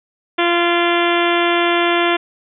harmonic tone with a mistuned harmonic, 345.2 Hz, F4, 20 cents flat, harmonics 1 / 2 / 3 / 4 / 5 / 6 / 7 / 8 / 9 / 10, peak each -17 / -20 / -22 / -23 / -24 / -25 / -25 / -26 / -27 / -27 dBFS, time 0.38-2.17 s, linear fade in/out 10 ms, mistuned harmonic 7, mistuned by -26 cents, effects none

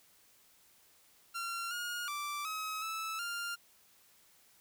sawtooth tone with pitch steps, 1373 / 1431 / 1171 / 1276 / 1310 / 1398 Hz, F6 / F6 / D6 / D#6 / E6 / F6, -30 / +42 / -5 / +43 / -11 / +1 cents, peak -33 dBFS, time 1.34-3.56 s, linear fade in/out 20 ms, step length 370 ms, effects white hiss -65 dBFS RMS until 4.6 s

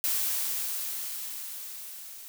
blue noise with level ramp, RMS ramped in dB -27 to -45 dBFS, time 0.04-2.28 s, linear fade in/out 0 ms, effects none

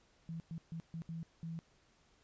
sine tone bursts at uneven times, 164.5 Hz, E3, 3 cents flat, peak -40 dBFS, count 6, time 0.29-0.4 / 0.51-0.58 / 0.72-0.8 / 0.94-1.02 / 1.09-1.23 / 1.43-1.59 s, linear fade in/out 0 ms, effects pink hiss -70 dBFS RMS until 2.23 s + resampled to 16000 Hz

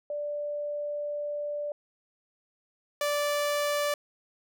sine / sawtooth tone pair in turn, 587 / 584.1 Hz, D5 / D5, -1 / -10 cents, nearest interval unison, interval 9 cents, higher first, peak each -30 / -22 dBFS, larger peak second, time 0.1-1.72 / 3.01-3.94 s, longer first, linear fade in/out 2 ms, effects none

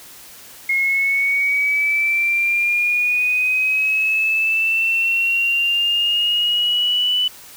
sine linear sweep, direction up, 2154 to 2991 Hz, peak -15 dBFS, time 0.69-7.28 s, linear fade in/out 5 ms, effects white hiss -41 dBFS RMS until 7.56 s

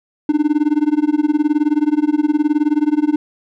triangle tone with tremolo, 300 Hz, D4, 37 cents sharp, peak -7 dBFS, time 0.29-3.16 s, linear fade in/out 2 ms, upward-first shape sine, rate 19 Hz, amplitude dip 95%, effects none

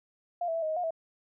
sine tone with pitch steps, 700 / 656 / 661 / 626 / 630 / 715 / 652 Hz, F5 / E5 / E5 / D#5 / D#5 / F5 / E5, +4 / -9 / +5 / +10 / +21 / +41 / -19 cents, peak -28 dBFS, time 0.41-0.907 s, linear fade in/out 5 ms, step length 71 ms, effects none

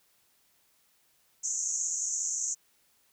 pink band-pass noise, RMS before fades -32 dBFS, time 1.43-2.55 s, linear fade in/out 20 ms, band 6200 to 7300 Hz, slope 96 dB/octave, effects white hiss -68 dBFS RMS until 3.12 s

